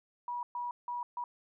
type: tone bursts at uneven times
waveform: sine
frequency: 968 Hz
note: B5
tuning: 35 cents flat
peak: -34 dBFS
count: 4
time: 0.28-0.43 / 0.55-0.71 / 0.88-1.03 / 1.17-1.24 s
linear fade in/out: 2 ms
effects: none